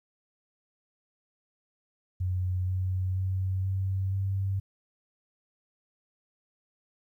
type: tone with pitch steps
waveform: sine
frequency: 91.6 / 92.93 / 94.28 / 95.66 / 97.05 Hz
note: F#2 / F#2 / F#2 / G2 / G2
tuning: -17 / +8 / +33 / -42 / -17 cents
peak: -26 dBFS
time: 2.2-4.6 s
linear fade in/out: 10 ms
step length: 480 ms
effects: 11-bit